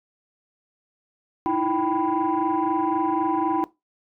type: tone cluster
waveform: sine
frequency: 312.4 / 336.3 / 780 / 992 Hz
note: D#4 / E4 / G5 / B5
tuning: +7 / +35 / -9 / +7 cents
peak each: -25 dBFS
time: 1.46-3.64 s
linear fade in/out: 0 ms
effects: noise-tail reverb RT60 0.2 s tail -19 dB re dry + tanh soft clip ceiling -14 dBFS